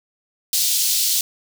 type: high-pass noise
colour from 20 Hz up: pink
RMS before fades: -19 dBFS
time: 0.53-1.21 s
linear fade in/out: 2 ms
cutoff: 3800 Hz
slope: 24 dB/octave
effects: none